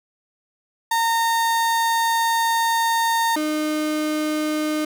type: tone pair in turn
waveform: 35% pulse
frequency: 917 / 306 Hz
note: A#5 / D#4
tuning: -29 / -29 cents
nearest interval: octave + perfect fifth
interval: 1900 cents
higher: first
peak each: -16 / -19 dBFS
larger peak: first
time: 0.91-3.36 / 3.36-4.85 s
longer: first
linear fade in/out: 5 ms
effects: none